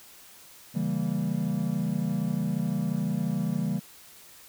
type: chord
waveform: triangle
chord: C# diminished seventh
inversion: none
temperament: equal with one note detuned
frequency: 138.59 / 164.81 / 196 / 230.4 Hz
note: C#3 / E3 / G3 / Bb3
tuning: 0 / 0 / 0 / -20 cents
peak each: -32 / -28 / -28 / -30 dBFS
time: 0.74-3.8 s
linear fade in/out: 20 ms
effects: white hiss -51 dBFS RMS until 4.48 s